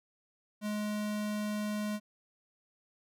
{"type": "tone", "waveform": "square", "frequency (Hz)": 210, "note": "G#3", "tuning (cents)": 19, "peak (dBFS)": -33, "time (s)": [0.61, 2], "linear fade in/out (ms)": 50, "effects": []}